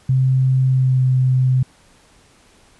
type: tone with pitch glide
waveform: sine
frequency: 130.8 to 129 Hz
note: C3 to C3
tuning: 0 to -24 cents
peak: -12 dBFS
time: 0.09-1.63 s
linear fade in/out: 5 ms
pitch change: -24 cents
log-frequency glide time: 0.67-1.04 s
effects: pink hiss -52 dBFS RMS until 2.79 s + resampled to 24000 Hz